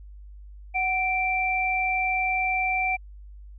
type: tone pair together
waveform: sine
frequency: 744.6 / 2349 Hz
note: F#5 / D7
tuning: +11 / 0 cents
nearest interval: octave + minor sixth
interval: 1989 cents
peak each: -26 / -24 dBFS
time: 0.74-2.97 s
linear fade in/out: 20 ms
effects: added 50 Hz sine -41 dBFS peak until 3.58 s